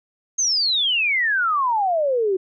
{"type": "exponential sweep", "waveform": "sine", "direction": "down", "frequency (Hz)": [6490, 364.2], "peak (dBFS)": -17, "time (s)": [0.38, 2.37], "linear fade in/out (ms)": 10, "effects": []}